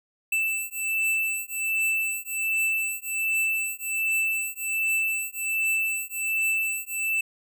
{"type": "beating tone pair", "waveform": "square", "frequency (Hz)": [2648, 2649.3], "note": ["E7", "E7"], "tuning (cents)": [7, 8], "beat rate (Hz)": 1.3, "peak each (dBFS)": -28, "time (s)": [0.32, 7.21], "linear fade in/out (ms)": 5, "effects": []}